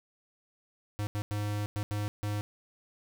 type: tone bursts at uneven times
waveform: square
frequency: 103.83 Hz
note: G#2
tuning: in tune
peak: -31 dBFS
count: 6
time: 0.99-1.07 / 1.15-1.22 / 1.31-1.66 / 1.76-1.83 / 1.91-2.08 / 2.23-2.41 s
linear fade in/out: 0 ms
effects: none